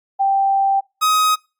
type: tone pair in turn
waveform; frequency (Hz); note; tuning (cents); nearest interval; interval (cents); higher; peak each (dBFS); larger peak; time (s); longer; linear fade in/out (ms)
sine / 45% pulse; 784 / 1259.6; G5 / D#6; 0 / +21; minor sixth; 821; second; -13; neither; 0.19-0.81 / 1.01-1.36; first; 20
effects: noise-tail reverb RT60 0.3 s tail -24 dB re dry + Opus 48 kbps